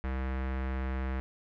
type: tone with low-pass filter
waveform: square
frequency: 65.41 Hz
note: C2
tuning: in tune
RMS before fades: -33 dBFS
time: 0.04-1.2 s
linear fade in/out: 0 ms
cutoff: 1900 Hz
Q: 1.8
effects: none